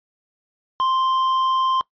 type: tone with hard clipping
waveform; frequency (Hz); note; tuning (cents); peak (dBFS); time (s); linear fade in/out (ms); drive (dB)
triangle; 1046.5; C6; 0; -19; 0.8-1.81; 0; 10
effects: noise-tail reverb RT60 0.1 s tail -21 dB re dry + resampled to 11025 Hz